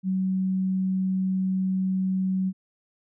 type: tone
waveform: sine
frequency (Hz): 188.3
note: F#3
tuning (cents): +31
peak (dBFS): -22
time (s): 0.03-2.53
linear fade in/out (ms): 50
effects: none